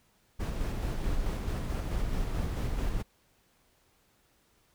brown noise with tremolo, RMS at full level -30 dBFS, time 0.39-3.03 s, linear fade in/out 20 ms, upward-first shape square, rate 4.6 Hz, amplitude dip 25%, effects pink hiss -68 dBFS RMS until 4.74 s

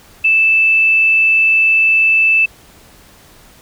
sine tone, 2637 Hz, E7, in tune, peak -8 dBFS, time 0.24-2.46 s, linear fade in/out 10 ms, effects pink hiss -44 dBFS RMS until 3.61 s

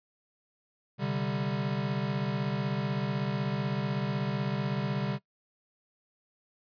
square chord, C suspended second, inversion none, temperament equal, 130.81 / 146.83 / 196 Hz, C3 / D3 / G3, 0 / 0 / 0 cents, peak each -34 dBFS, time 0.98-5.19 s, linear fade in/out 50 ms, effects noise-tail reverb RT60 0.1 s tail -20 dB re dry + resampled to 11025 Hz

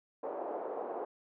white band-pass noise, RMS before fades -39 dBFS, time 0.23-1.05 s, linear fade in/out 5 ms, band 370 to 740 Hz, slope 24 dB/octave, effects none

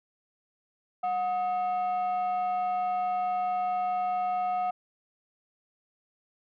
sine tone pair together, 728.2 / 1260 Hz, F#5 / D#6, -28 / +21 cents, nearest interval major sixth, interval 949 cents, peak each -24 / -34 dBFS, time 1.03-4.71 s, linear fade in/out 10 ms, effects tanh soft clip ceiling -24 dBFS

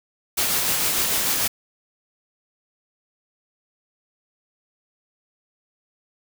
white noise with tremolo, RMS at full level -21 dBFS, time 0.37-1.48 s, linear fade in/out 10 ms, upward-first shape sine, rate 6.7 Hz, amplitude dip 25%, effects none

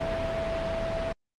sine tone in noise, 659.3 Hz, E5, in tune, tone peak -29 dBFS, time 0-1.13 s, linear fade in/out 10 ms, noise pink, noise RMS -32 dBFS, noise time 0-1.13 s, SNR 0 dB, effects low-pass 3000 Hz 12 dB/octave + Opus 32 kbps

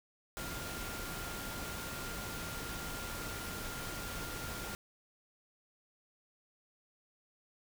sine tone in noise, 1400 Hz, F6, 4 cents sharp, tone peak -47 dBFS, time 0.37-4.75 s, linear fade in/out 0 ms, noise pink, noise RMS -42 dBFS, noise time 0.37-4.75 s, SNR -8 dB, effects none

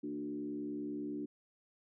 sine tone with frequency modulation, 295.1 Hz, D4, 8 cents sharp, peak -37 dBFS, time 0.03-1.26 s, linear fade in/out 10 ms, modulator 70 Hz, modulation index 0.93, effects none

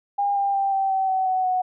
sine tone with pitch steps, 807 / 796.8 / 786.7 / 776.8 / 767 / 757.3 / 747.8 / 738.3 Hz, G#5 / G5 / G5 / G5 / G5 / F#5 / F#5 / F#5, -50 / +28 / +6 / -16 / -38 / +40 / +18 / -4 cents, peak -19 dBFS, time 0.18-1.62 s, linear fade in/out 10 ms, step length 180 ms, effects none

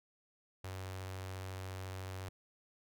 sawtooth tone with notch filter, 94.1 Hz, F#2, 30 cents sharp, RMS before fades -44 dBFS, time 0.64-2.29 s, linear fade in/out 5 ms, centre 210 Hz, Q 0.75, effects none

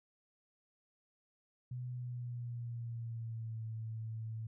sine tone with pitch glide, 124.4 to 111.47 Hz, B2 to A2, +13 to +23 cents, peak -39 dBFS, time 1.71-4.47 s, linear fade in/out 5 ms, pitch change -190 cents, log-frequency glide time 1.89-3.63 s, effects none

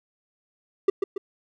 triangle tone with echo, 392 Hz, G4, in tune, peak -12 dBFS, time 0.88-0.9 s, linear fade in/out 5 ms, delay 140 ms, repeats 2, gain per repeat -6 dB, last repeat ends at 1.18 s, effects none

